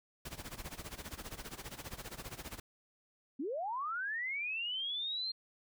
pink noise with tremolo, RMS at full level -43 dBFS, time 0.25-2.6 s, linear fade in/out 5 ms, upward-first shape sine, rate 15 Hz, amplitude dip 85%
sine linear sweep, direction up, 240.2 to 4221 Hz, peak -35 dBFS, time 3.39-5.32 s, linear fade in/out 10 ms
effects none

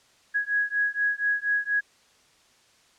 sine beating tone pair, 1661.2 / 1665.4 Hz, G#6 / G#6, 0 / +4 cents, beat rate 4.2 Hz, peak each -26 dBFS, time 0.34-1.81 s, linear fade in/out 20 ms, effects white hiss -60 dBFS RMS until 2.98 s + low-pass 7000 Hz 12 dB/octave

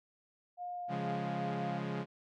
sine tone with pitch glide, 712 to 701.8 Hz, F5 to F5, +33 to +8 cents, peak -38 dBFS, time 0.57-1.81 s, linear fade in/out 50 ms, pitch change -25 cents, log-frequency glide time 0.74-1.02 s
sawtooth chord, Db major, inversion none, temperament equal with one note detuned, 139.23 / 174.61 / 207.7 Hz, Db3 / F3 / Ab3, +8 / 0 / 0 cents, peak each -36 dBFS, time 0.88-2.06 s, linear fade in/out 50 ms
effects low-pass 3000 Hz 12 dB/octave

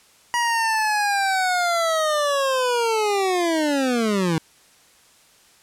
25% pulse linear sweep, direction down, 963 to 155.56 Hz, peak -15 dBFS, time 0.34-4.38 s, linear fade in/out 0 ms, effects white hiss -54 dBFS RMS until 5.62 s + low-pass 10000 Hz 12 dB/octave

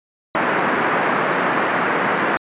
white band-pass noise, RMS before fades -19 dBFS, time 0.35-2.37 s, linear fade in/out 0 ms, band 160 to 1800 Hz, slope 24 dB/octave, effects resampled to 8000 Hz

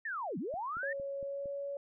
sine linear two-way sweep, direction down then up, 1864.7 to 155.56 to 1864.7 Hz, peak -35 dBFS, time 0.05-0.93 s, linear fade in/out 5 ms, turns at 0.38 s
click train, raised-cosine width 3 ms, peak -39 dBFS, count 5, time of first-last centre 0.54-1.457 s, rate 4.36 Hz
sine tone with pitch glide, 555 to 562.1 Hz, C#5 to C#5, +2 to +24 cents, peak -36 dBFS, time 0.83-1.77 s, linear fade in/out 2 ms, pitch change +22 cents, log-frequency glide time 1.2-1.51 s
effects none

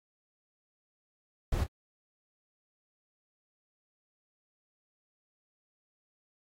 brown noise with echo, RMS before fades -29 dBFS, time 1.52-1.64 s, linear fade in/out 5 ms, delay 27 ms, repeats 1, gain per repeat -12 dB, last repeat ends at 1.667 s, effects AAC 48 kbps

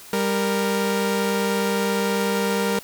sawtooth tone pair together, 197.95 / 466.2 Hz, G3 / A#4, +17 / 0 cents, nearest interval octave + minor third, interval 1483 cents, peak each -19 dBFS, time 0.13-2.79 s, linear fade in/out 2 ms, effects white hiss -43 dBFS RMS until 2.83 s

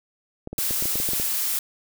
clicks, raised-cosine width 2 ms, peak -19 dBFS, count 11, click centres 0.474 / 0.53 / 0.587 / 0.709 / 0.824 / 0.856 / 0.956 / 1.001 / 1.089 / 1.134 / 1.199 s
blue noise, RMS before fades -25 dBFS, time 0.58-1.59 s, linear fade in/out 2 ms
effects none

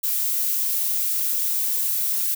violet noise, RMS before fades -23 dBFS, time 0.03-2.35 s, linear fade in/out 10 ms, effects none

